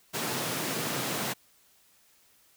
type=high-pass noise; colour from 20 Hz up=pink; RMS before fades=-32 dBFS; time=0.13-1.34 s; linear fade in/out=20 ms; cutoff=120 Hz; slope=48 dB/octave; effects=white hiss -63 dBFS RMS until 2.56 s